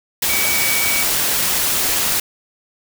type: tone in noise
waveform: sine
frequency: 2270 Hz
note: C#7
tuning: 41 cents sharp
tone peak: -21 dBFS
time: 0.29-1.03 s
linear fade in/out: 5 ms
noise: white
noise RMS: -18 dBFS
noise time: 0.22-2.2 s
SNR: -6 dB
effects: none